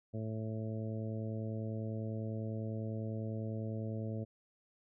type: harmonic tone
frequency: 110 Hz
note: A2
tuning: in tune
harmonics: 1 / 2 / 3 / 4 / 5 / 6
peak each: -38 / -42 / -48 / -48 / -48 / -52 dBFS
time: 0.13-4.25 s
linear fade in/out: 20 ms
effects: none